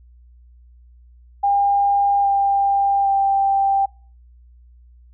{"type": "tone with pitch steps", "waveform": "sine", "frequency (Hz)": [803, 795.2, 787.4], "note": ["G5", "G5", "G5"], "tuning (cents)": [41, 25, 8], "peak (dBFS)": -14, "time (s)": [1.43, 3.86], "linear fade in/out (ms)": 10, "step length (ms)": 810, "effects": ["noise-tail reverb RT60 0.4 s tail -25 dB re dry", "added 60 Hz sine -45 dBFS peak until 5.13 s"]}